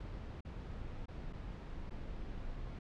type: noise with dropouts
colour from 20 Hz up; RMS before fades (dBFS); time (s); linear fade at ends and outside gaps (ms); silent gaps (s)
brown; -44; 0-2.79; 5; 0.407-0.449 / 1.058-1.082 / 1.327-1.331 / 1.897-1.906
effects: low-pass 4000 Hz 12 dB/octave